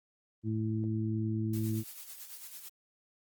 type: harmonic tone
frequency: 109.7 Hz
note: A2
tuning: 5 cents flat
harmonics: 1 / 2 / 3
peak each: -32 / -35 / -37 dBFS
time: 0.43-1.84 s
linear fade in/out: 50 ms
type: noise with tremolo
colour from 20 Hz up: blue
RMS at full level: -44 dBFS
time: 1.53-2.69 s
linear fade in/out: 5 ms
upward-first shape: triangle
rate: 9 Hz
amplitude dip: 65%
effects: Opus 24 kbps